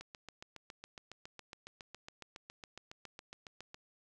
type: click train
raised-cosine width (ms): 0.2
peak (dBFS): -30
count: 28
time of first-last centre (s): 0.01-3.744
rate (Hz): 7.23
effects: none